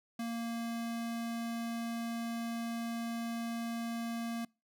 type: tone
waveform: square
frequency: 231.8 Hz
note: A#3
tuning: 10 cents flat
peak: -36 dBFS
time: 0.19-4.45 s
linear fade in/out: 5 ms
effects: noise-tail reverb RT60 0.3 s tail -26 dB re dry